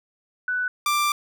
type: tone pair in turn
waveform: sine / sawtooth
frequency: 1490 / 1180.4 Hz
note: F#6 / D6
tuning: +12 / +8 cents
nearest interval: major third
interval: 404 cents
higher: first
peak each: -22 / -16 dBFS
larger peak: second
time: 0.48-0.68 / 0.86-1.12 s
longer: second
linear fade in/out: 2 ms
effects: none